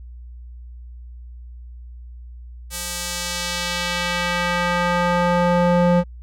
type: tone with band-pass filter sweep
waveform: square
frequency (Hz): 175.6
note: F3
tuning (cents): +10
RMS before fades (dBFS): -20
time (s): 2.7-6.04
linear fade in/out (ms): 50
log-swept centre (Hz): 10000 to 440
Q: 0.82
effects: added 60 Hz sine -35 dBFS peak until 6.22 s